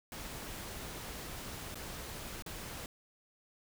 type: noise with dropouts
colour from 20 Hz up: pink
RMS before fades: -44 dBFS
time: 0.12-2.86 s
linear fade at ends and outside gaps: 1 ms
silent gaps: 1.745-1.755 / 2.423-2.462 s
effects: none